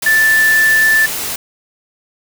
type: tone in noise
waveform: sine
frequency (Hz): 1760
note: A6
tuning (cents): 0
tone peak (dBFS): -8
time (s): 0.06-1.06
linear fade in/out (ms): 5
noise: white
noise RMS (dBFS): -21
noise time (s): 0.02-1.36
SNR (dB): +10
effects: none